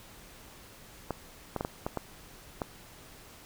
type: clicks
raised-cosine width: 1 ms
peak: -17 dBFS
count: 7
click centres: 1.107 / 1.563 / 1.609 / 1.649 / 1.865 / 1.973 / 2.618 s
effects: pink hiss -52 dBFS RMS until 3.45 s